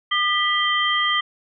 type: tone cluster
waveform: sine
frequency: 1211 / 1968 / 3151 Hz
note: D#6 / B6 / G7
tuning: -47 / -7 / +8 cents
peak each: -22 dBFS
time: 0.11-1.21 s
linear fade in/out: 10 ms
effects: none